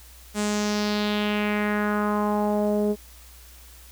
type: tone with low-pass filter sweep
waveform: sawtooth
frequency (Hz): 208.6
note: G#3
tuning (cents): +8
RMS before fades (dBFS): -24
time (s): 0.34-2.96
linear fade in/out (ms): 50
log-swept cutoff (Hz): 8700 to 460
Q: 2.8
effects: added 60 Hz sine -47 dBFS peak until 3.91 s + white hiss -50 dBFS RMS until 3.91 s